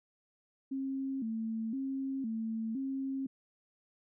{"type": "tone with vibrato", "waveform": "sine", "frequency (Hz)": 245.1, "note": "B3", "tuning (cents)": -13, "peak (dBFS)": -33, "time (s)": [0.71, 3.27], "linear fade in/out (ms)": 10, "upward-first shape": "square", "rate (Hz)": 0.98, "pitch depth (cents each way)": 160, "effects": []}